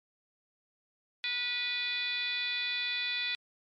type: tone with frequency modulation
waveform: sine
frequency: 2965 Hz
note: F#7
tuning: 3 cents sharp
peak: -30 dBFS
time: 1.24-3.35 s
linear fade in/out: 0 ms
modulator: 504 Hz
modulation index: 2.3
effects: MP3 48 kbps